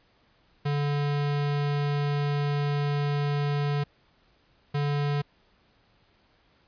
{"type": "tone pair in turn", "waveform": "square", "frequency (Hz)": [144.6, 144.6], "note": ["D3", "D3"], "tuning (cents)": [-27, -27], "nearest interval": "unison", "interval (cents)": 0, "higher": "neither", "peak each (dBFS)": -25, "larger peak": "neither", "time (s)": [[0.65, 3.84], [4.74, 5.22]], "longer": "first", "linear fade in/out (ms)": 10, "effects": ["pink hiss -64 dBFS RMS until 6.67 s", "resampled to 11025 Hz"]}